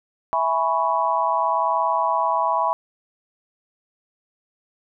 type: chord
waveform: sine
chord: C# minor seventh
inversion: first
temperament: equal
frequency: 659.3 / 830.6 / 987.8 / 1108.7 Hz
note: E5 / G#5 / B5 / C#6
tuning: 0 / 0 / 0 / 0 cents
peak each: -25 / -25 / -21 / -25 dBFS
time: 0.33-2.73 s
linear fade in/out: 0 ms
effects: none